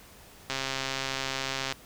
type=click train; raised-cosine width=0.2 ms; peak=-13 dBFS; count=165; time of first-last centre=0.5-1.724 s; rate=134 Hz; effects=pink hiss -52 dBFS RMS until 1.85 s